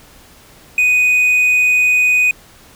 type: tone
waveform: triangle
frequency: 2489 Hz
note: D#7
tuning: in tune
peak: -8 dBFS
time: 0.78-2.31 s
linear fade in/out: 2 ms
effects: pink hiss -44 dBFS RMS until 2.75 s